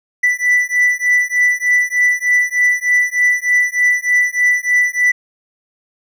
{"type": "beating tone pair", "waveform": "triangle", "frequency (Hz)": [1975.5, 1978.8], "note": ["B6", "B6"], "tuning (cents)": [0, 3], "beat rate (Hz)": 3.3, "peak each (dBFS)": -13, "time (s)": [0.23, 5.12], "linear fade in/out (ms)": 10, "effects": []}